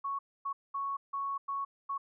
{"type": "tone bursts at uneven times", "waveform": "sine", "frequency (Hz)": 1108.7, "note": "C#6", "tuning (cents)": 0, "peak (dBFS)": -32, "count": 6, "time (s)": [[0.04, 0.19], [0.45, 0.53], [0.74, 0.97], [1.13, 1.38], [1.48, 1.65], [1.89, 1.98]], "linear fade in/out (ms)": 10, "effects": []}